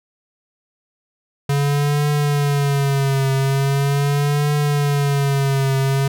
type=tone with vibrato; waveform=square; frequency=140.9 Hz; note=C#3; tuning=29 cents sharp; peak=-16 dBFS; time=1.49-6.08 s; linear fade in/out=5 ms; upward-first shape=triangle; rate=0.41 Hz; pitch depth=79 cents each way; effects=none